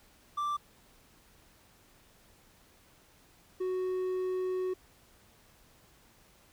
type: tone pair in turn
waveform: triangle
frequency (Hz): 1174.7 / 370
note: D6 / F#4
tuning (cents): 0 / 0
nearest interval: octave + minor sixth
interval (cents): 2000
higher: first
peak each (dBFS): -28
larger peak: neither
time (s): 0.37-0.57 / 3.6-4.74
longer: second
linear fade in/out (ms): 10
effects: pink hiss -62 dBFS RMS until 6.52 s